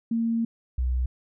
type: tone pair in turn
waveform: sine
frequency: 229.3 / 62.69 Hz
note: A#3 / B1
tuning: -28 / +27 cents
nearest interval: octave + minor seventh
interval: 2245 cents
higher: first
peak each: -22 dBFS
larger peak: neither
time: 0.11-0.45 / 0.78-1.06 s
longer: first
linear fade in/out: 5 ms
effects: none